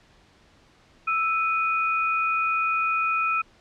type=tone pair together; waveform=sine; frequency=1320.2 / 2475 Hz; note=E6 / D#7; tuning=+2 / -10 cents; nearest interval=major seventh; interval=1088 cents; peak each=-23 / -25 dBFS; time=1.07-3.42 s; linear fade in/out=10 ms; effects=pink hiss -57 dBFS RMS until 3.6 s + low-pass 5000 Hz 12 dB/octave